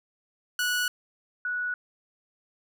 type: tone pair in turn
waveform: sawtooth / sine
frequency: 1470 / 1470 Hz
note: F#6 / F#6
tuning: -12 / -12 cents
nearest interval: unison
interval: 0 cents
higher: neither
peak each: -21 / -27 dBFS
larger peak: first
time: 0.59-0.88 / 1.45-1.74 s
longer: neither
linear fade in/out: 2 ms
effects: none